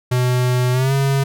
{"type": "tone with pitch glide", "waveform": "square", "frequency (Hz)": [125.1, 137.21], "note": ["B2", "C#3"], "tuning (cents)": [23, -17], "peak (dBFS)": -15, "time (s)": [0.11, 1.24], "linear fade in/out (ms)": 10, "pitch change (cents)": 160, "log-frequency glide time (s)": [0.72, 0.93], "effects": []}